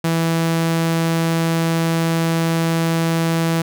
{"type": "tone", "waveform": "sawtooth", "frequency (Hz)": 164.81, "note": "E3", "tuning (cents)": 0, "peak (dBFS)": -12, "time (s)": [0.04, 3.62], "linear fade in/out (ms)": 5, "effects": []}